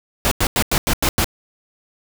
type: noise bursts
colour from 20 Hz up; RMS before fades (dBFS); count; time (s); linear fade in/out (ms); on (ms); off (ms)
pink; -17; 7; 0.25-1.244; 0; 64; 91
effects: none